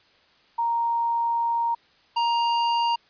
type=tone pair in turn; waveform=sine / square; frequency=932.3 / 936.4 Hz; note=A#5 / A#5; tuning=0 / +8 cents; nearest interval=unison; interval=8 cents; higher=second; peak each=-21 dBFS; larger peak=neither; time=0.58-1.75 / 2.16-2.96 s; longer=first; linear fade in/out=10 ms; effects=white hiss -59 dBFS RMS until 3.09 s + resampled to 11025 Hz